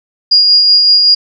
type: tone with tremolo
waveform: sine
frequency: 4852 Hz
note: D#8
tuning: 44 cents flat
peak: -3 dBFS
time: 0.31-1.15 s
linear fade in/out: 10 ms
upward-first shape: sine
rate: 5.3 Hz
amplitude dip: 30%
effects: none